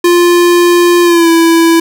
square tone with pitch glide, 349.2 to 331.7 Hz, F4 to E4, 0 to +11 cents, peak -5 dBFS, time 0.04-1.8 s, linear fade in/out 5 ms, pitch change -89 cents, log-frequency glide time 1.03-1.29 s, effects none

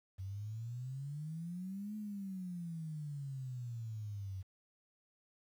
sine exponential two-way sweep, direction up then down, 93 to 214.9 to 93 Hz, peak -40 dBFS, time 0.18-4.43 s, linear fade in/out 20 ms, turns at 1.96 s, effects 11-bit

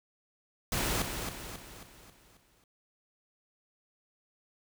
pink noise with echo, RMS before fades -31 dBFS, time 0.72-1.02 s, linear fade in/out 2 ms, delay 270 ms, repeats 6, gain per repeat -6 dB, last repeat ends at 2.64 s, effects none

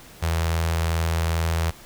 sawtooth tone with notch filter, 82.41 Hz, E2, in tune, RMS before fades -23 dBFS, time 0.22-1.71 s, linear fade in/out 10 ms, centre 260 Hz, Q 0.7, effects pink hiss -46 dBFS RMS until 1.85 s

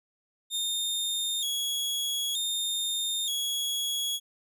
sawtooth tone with vibrato, 3491 Hz, A7, 14 cents flat, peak -25 dBFS, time 0.5-4.2 s, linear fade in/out 50 ms, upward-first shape square, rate 0.54 Hz, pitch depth 77 cents each way, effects none

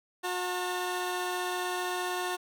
15% pulse tone pair together, 361.6 / 896.3 Hz, F#4 / A5, -40 / +32 cents, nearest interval octave + major third, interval 1572 cents, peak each -25 / -31 dBFS, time 0.23-2.37 s, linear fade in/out 20 ms, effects none

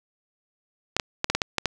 clicks, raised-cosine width 0.2 ms, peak -5 dBFS, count 8, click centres 0.966 / 0.998 / 1.244 / 1.3 / 1.35 / 1.418 / 1.583 / 1.657 s, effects none

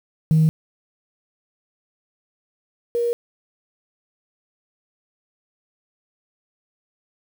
sine tone pair in turn, 158 / 473.5 Hz, D#3 / A#4, +27 / +27 cents, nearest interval octave + perfect fifth, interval 1900 cents, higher second, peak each -11 / -18 dBFS, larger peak first, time 0.31-0.49 / 2.95-3.13 s, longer neither, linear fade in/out 0 ms, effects tanh soft clip ceiling -9 dBFS + 7-bit

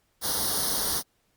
white noise with comb filter, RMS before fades -27 dBFS, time 0.21-1.03 s, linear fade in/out 50 ms, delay 0.2 ms, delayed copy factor +0.9, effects pink hiss -70 dBFS RMS until 1.36 s + Opus 48 kbps

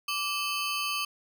25% pulse ring-modulated tone, 1889 Hz, A#6, 22 cents sharp, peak -22 dBFS, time 0.08-1.05 s, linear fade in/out 5 ms, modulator 722 Hz, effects none

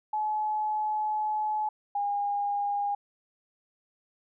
sine tone pair in turn, 854 / 812.9 Hz, G#5 / G#5, +48 / -37 cents, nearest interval minor second, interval 85 cents, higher first, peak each -26 / -26 dBFS, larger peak neither, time 0.13-1.69 / 1.95-2.95 s, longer first, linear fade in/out 5 ms, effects none

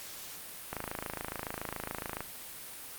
click train, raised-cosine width 0.5 ms, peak -20 dBFS, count 41, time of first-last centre 0.73-2.206 s, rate 27.1 Hz, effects white hiss -45 dBFS RMS until 2.98 s + Opus 48 kbps

